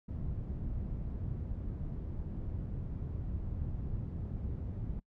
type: low-pass noise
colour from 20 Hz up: white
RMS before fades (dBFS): -38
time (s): 0.08-5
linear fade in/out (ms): 10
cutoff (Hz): 110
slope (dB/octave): 12
effects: noise-tail reverb RT60 0.1 s tail -26 dB re dry